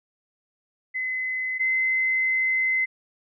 sine tone pair in turn, 2034 / 2054 Hz, C7 / C7, -50 / -33 cents, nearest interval unison, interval 17 cents, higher second, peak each -25 / -20 dBFS, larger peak second, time 0.94-1.59 / 1.59-2.86 s, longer second, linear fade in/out 20 ms, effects none

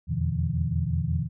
sine tone cluster, 81.2 / 86.8 / 121.5 / 149.1 / 167.5 Hz, E2 / F2 / B2 / D3 / E3, -26 / -10 / -28 / +27 / +28 cents, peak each -30 dBFS, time 0.07-1.29 s, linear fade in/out 50 ms, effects none

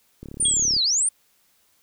click train, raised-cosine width 3 ms, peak -24 dBFS, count 20, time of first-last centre 0.23-0.765 s, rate 35.5 Hz
sine linear two-way sweep, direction down then up, 9397 to 3864 to 9397 Hz, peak -18 dBFS, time 0.4-1.09 s, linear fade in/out 5 ms, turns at 0.83 s
sine tone with exponential decay, 3322 Hz, G#7, in tune, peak -18 dBFS, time 0.45-0.68 s, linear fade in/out 5 ms, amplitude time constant 49 ms
effects white hiss -63 dBFS RMS until 1.82 s

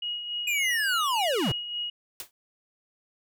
sine tone with tremolo, 2892 Hz, F#7, 40 cents flat, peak -28 dBFS, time 0.02-1.9 s, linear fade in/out 5 ms, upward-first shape sine, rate 3.5 Hz, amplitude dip 50%
square linear sweep, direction down, 2500 to 91 Hz, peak -25 dBFS, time 0.47-1.52 s, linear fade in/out 5 ms
white noise with exponential decay, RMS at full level -33 dBFS, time 2.2-2.31 s, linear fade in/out 1 ms, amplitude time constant 23 ms
effects none

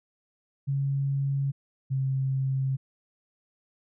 sine tone pair in turn, 138.3 / 133.67 Hz, C#3 / C3, -4 / +37 cents, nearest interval minor second, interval 59 cents, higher first, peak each -24 dBFS, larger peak neither, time 0.67-1.52 / 1.9-2.77 s, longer second, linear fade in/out 20 ms, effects none

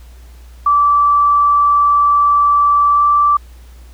sine tone with pitch glide, 1161 to 1167.7 Hz, D6 to D6, -20 to -10 cents, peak -8 dBFS, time 0.66-3.37 s, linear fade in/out 5 ms, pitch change +10 cents, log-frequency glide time 2.93-3.03 s, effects added 60 Hz sine -35 dBFS peak until 3.93 s + pink hiss -49 dBFS RMS until 3.93 s

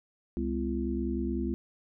harmonic tone with a mistuned harmonic, 68.1 Hz, C#2, 30 cents flat, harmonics 1 / 3 / 4 / 5, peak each -34 / -34 / -34 / -34 dBFS, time 0.37-1.54 s, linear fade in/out 0 ms, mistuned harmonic 4, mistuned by -120 cents, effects none

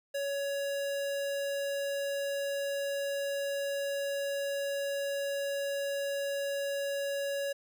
square tone, 560 Hz, C#5, 18 cents sharp, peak -32 dBFS, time 0.14-7.53 s, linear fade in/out 10 ms, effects none

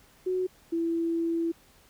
sine tone pair in turn, 368.9 / 333.1 Hz, F#4 / E4, -5 / +18 cents, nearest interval major second, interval 177 cents, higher first, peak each -25 dBFS, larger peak neither, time 0.26-0.47 / 0.72-1.52 s, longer second, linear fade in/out 10 ms, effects pink hiss -59 dBFS RMS until 1.89 s

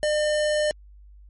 square tone, 603 Hz, D5, 46 cents sharp, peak -21 dBFS, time 0.03-0.71 s, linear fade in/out 0 ms, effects added 50 Hz sine -45 dBFS peak until 1.29 s + MP3 48 kbps

